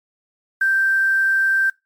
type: tone with quantisation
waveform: sine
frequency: 1568 Hz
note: G6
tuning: in tune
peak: -14 dBFS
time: 0.61-1.7 s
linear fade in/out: 5 ms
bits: 7
effects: noise-tail reverb RT60 0.2 s tail -21 dB re dry + MP3 96 kbps